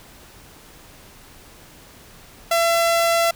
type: tone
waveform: sawtooth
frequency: 674 Hz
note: E5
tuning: 38 cents sharp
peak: -12 dBFS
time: 2.51-3.31 s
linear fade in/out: 5 ms
effects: pink hiss -46 dBFS RMS until 3.35 s